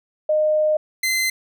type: tone pair in turn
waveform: sine / sawtooth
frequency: 614 / 2065 Hz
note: D#5 / C7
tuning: -23 / -23 cents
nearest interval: octave + major sixth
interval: 2100 cents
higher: second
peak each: -15 dBFS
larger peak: neither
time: 0.29-0.77 / 1.03-1.3 s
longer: first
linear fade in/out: 5 ms
effects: none